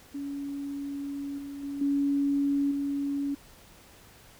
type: tone with level steps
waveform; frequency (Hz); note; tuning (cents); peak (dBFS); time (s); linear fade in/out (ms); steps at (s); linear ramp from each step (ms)
sine; 281.6; C#4; +27; -32 / -36 / -32 / -23 / -27; 0.14-3.35; 10; 1.38 / 1.63 / 1.81 / 2.71; 5
effects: pink hiss -54 dBFS RMS until 4.39 s